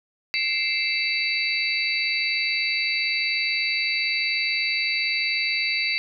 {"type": "tone cluster", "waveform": "sine", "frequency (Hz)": [2106, 2317, 2647, 3957, 4572], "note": ["C7", "D7", "E7", "B7", "D8"], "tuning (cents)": [11, -24, 7, 3, -47], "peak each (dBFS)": [-26, -32, -27, -32, -27], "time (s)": [0.34, 5.98], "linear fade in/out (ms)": 0, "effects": []}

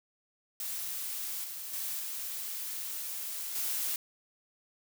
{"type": "noise with level steps", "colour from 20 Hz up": "blue", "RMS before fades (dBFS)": [-37, -41, -36, -38, -33], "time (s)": [0.6, 3.96], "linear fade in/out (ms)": 2, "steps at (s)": [1.44, 1.73, 1.99, 3.55], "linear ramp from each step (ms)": 5, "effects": []}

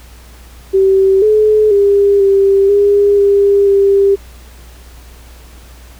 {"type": "tone with pitch steps", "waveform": "sine", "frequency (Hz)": [385.5, 427.8, 401.5, 392.9, 405.3, 400.7, 396], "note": ["G4", "A4", "G4", "G4", "G#4", "G4", "G4"], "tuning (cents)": [-29, -49, 41, 4, -42, 38, 18], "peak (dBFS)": -6, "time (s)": [0.73, 4.16], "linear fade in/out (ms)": 20, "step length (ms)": 490, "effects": ["added 60 Hz sine -35 dBFS peak until 5.99 s", "pink hiss -42 dBFS RMS until 5.99 s"]}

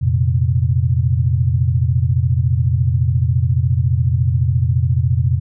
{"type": "chord", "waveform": "sine", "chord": "F suspended fourth", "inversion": "none", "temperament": "equal", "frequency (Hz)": [87.31, 116.54, 130.81], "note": ["F2", "Bb2", "C3"], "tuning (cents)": [0, 0, 0], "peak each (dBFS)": -17, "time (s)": [0.01, 5.4], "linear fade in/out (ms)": 20, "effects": []}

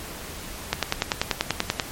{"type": "click train", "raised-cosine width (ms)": 0.2, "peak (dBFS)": -3, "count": 12, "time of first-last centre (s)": [0.73, 1.798], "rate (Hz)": 10.3, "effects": ["pink hiss -37 dBFS RMS until 1.91 s", "MP3 64 kbps"]}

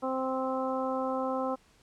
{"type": "harmonic tone", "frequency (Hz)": 261.6, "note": "C4", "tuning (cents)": 0, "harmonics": [1, 2, 3, 4, 5], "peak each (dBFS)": [-34, -32, -36, -37, -39], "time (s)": [0.02, 1.56], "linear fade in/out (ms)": 20, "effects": ["pink hiss -63 dBFS RMS until 1.82 s", "low-pass 9000 Hz 12 dB/octave"]}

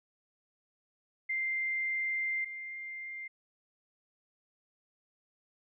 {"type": "tone pair in turn", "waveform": "sine", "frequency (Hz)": [2093, 2101], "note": ["C7", "C7"], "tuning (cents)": [0, 7], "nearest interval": "unison", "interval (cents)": 7, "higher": "second", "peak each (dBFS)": [-30, -39], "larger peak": "first", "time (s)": [[1.29, 2.45], [2.45, 3.28]], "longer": "first", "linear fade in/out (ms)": 10, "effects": []}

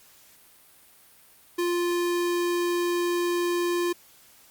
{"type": "tone", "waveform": "square", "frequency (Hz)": 349.2, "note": "F4", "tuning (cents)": 0, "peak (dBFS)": -24, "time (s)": [1.58, 3.93], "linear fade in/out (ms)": 10, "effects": ["white hiss -55 dBFS RMS until 4.5 s", "Opus 48 kbps"]}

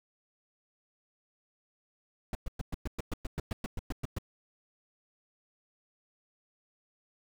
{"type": "noise bursts", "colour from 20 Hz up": "brown", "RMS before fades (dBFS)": -33, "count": 15, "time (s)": [2.33, 4.185], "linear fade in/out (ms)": 2, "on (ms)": 21, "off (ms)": 110, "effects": []}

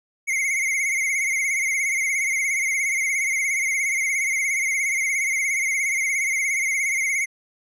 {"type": "tone with vibrato", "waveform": "square", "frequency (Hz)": 2153, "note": "C7", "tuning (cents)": 49, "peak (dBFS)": -21, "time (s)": [0.27, 7.26], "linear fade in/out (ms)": 20, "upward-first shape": "sine", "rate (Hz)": 17, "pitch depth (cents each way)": 75, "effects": ["low-pass 12000 Hz 12 dB/octave"]}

